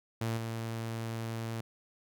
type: tone with level steps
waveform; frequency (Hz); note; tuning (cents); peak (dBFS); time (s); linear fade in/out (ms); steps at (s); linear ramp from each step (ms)
sawtooth; 113.8; A#2; -41; -27 / -31; 0.21-1.61; 5; 0.37; 5
effects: none